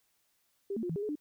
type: tone with pitch steps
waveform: sine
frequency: 397 / 225.2 / 354.4 / 163.3 / 405.4 / 425 / 297.6 Hz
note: G4 / A3 / F4 / E3 / G#4 / G#4 / D4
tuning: +22 / +40 / +25 / -16 / -42 / +40 / +23 cents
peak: -32 dBFS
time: 0.7-1.155 s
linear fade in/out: 5 ms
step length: 65 ms
effects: white hiss -74 dBFS RMS until 1.2 s